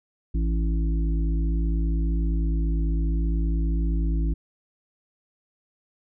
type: harmonic tone with a mistuned harmonic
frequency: 55 Hz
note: A1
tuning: in tune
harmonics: 1 / 3 / 5 / 6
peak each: -21 / -31 / -35 / -37 dBFS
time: 0.34-4.34 s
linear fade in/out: 10 ms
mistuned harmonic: 1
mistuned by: -19 cents
effects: none